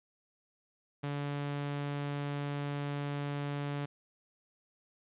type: tone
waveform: sawtooth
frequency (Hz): 143.6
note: D3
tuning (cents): -39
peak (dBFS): -30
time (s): 1.03-3.86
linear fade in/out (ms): 10
effects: resampled to 8000 Hz + 11-bit